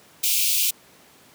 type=high-pass noise; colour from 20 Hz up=white; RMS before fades=-21 dBFS; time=0.23-0.71 s; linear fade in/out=10 ms; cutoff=2300 Hz; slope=96 dB/octave; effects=pink hiss -52 dBFS RMS until 1.34 s + high-pass 150 Hz 12 dB/octave